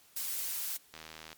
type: noise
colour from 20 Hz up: blue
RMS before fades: -36 dBFS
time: 0.16-0.77 s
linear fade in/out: 5 ms
type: click train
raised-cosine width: 0.2 ms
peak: -28 dBFS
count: 32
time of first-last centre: 0.94-1.329 s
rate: 79.6 Hz
effects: white hiss -62 dBFS RMS until 1.37 s + MP3 96 kbps